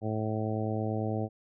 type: harmonic tone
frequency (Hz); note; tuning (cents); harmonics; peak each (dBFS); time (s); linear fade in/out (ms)
108.8; A2; -19; 1 / 2 / 3 / 4 / 5 / 6 / 7; -32 / -35 / -37 / -38 / -39 / -40 / -40; 0.01-1.29; 50
effects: none